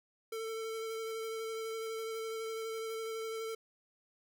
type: tone with vibrato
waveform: square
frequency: 446.7 Hz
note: A4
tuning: 26 cents sharp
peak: -38 dBFS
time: 0.32-3.55 s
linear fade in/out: 5 ms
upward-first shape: sine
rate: 12 Hz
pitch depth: 15 cents each way
effects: none